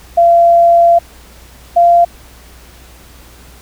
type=tone pair in turn; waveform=sine; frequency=684 / 690.4 Hz; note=F5 / F5; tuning=-36 / -20 cents; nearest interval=unison; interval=16 cents; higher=second; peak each=-4 dBFS; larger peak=neither; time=0.17-0.99 / 1.76-2.05 s; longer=first; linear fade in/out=10 ms; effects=added 60 Hz sine -39 dBFS peak until 3.61 s + pink hiss -41 dBFS RMS until 3.61 s